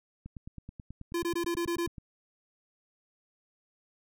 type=click train; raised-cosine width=5 ms; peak=-30 dBFS; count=17; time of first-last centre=0.26-1.982 s; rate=9.29 Hz
type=tone bursts; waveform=square; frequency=342 Hz; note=F4; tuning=36 cents flat; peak=-29 dBFS; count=7; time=1.14-1.866 s; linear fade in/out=5 ms; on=84 ms; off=23 ms
effects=none